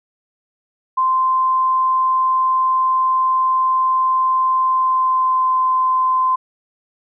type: tone with pitch glide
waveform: sine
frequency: 1040 to 1033.4 Hz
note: C6 to C6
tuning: -11 to -22 cents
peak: -13 dBFS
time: 0.97-6.36 s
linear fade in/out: 10 ms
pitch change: -11 cents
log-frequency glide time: 4.63-5.54 s
effects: none